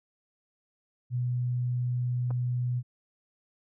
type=tone; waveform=sine; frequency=123.47 Hz; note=B2; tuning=in tune; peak=-26 dBFS; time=1.1-2.83 s; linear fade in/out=50 ms
type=clicks; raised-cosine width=1 ms; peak=-29 dBFS; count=2; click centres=2.306 / 2.31 s
effects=none